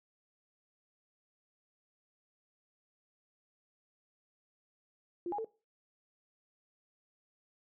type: tone with pitch steps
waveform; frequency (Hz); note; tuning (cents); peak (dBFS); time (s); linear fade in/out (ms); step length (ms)
sine; 347.8 / 823 / 445.8; F4 / G#5 / A4; -7 / -16 / +23; -34; 5.26-5.446; 2; 62
effects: noise-tail reverb RT60 0.3 s tail -19 dB re dry